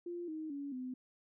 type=tone with pitch steps; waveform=sine; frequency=347.9 / 313.5 / 282.6 / 254.7 Hz; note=F4 / D#4 / C#4 / C4; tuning=-7 / +13 / +34 / -46 cents; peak=-39 dBFS; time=0.06-0.94 s; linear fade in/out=5 ms; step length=220 ms; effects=none